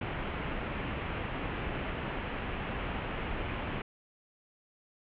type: low-pass noise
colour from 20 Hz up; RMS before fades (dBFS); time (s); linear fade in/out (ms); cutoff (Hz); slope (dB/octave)
pink; -36; 0.01-3.82; 5; 3000; 48
effects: none